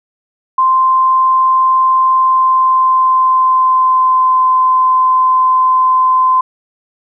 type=tone with pitch glide; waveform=sine; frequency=1043 to 1031 Hz; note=C6 to C6; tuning=-6 to -26 cents; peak=-7 dBFS; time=0.58-6.41 s; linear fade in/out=5 ms; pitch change=-20 cents; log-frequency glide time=2.12-4.43 s; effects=none